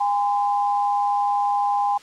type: tone pair together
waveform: sine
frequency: 814 / 1025.6 Hz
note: G#5 / C6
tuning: -35 / -35 cents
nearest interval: major third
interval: 400 cents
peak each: -19 / -25 dBFS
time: 0-1.98 s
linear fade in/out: 10 ms
effects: white hiss -47 dBFS RMS until 2.02 s + low-pass 6000 Hz 12 dB/octave